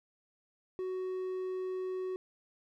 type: tone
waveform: triangle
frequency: 371.9 Hz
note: F#4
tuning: 9 cents sharp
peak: -32 dBFS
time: 0.79-2.16 s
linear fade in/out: 0 ms
effects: none